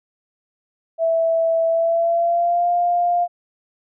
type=tone with pitch glide; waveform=sine; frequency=658 to 701.2 Hz; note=E5 to F5; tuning=-3 to +7 cents; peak=-15 dBFS; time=0.98-3.28 s; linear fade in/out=50 ms; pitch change=+110 cents; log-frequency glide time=1.67-2.69 s; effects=none